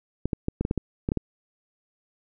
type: clicks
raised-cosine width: 3 ms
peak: -12 dBFS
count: 10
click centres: 0.256 / 0.332 / 0.484 / 0.61 / 0.651 / 0.711 / 0.777 / 1.089 / 1.119 / 1.173 s
effects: none